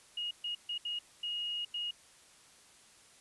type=tone bursts at uneven times; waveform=sine; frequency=2874 Hz; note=F7; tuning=49 cents sharp; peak=-34 dBFS; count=6; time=0.17-0.31 / 0.44-0.55 / 0.69-0.78 / 0.85-0.99 / 1.23-1.65 / 1.74-1.91 s; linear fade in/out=5 ms; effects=white hiss -60 dBFS RMS until 3.2 s + resampled to 24000 Hz